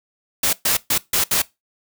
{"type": "noise bursts at uneven times", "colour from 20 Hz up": "white", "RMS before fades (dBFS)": -18, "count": 5, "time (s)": [[0.43, 0.53], [0.65, 0.77], [0.9, 0.98], [1.13, 1.24], [1.31, 1.42]], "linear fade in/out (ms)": 5, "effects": ["noise-tail reverb RT60 0.2 s tail -20 dB re dry"]}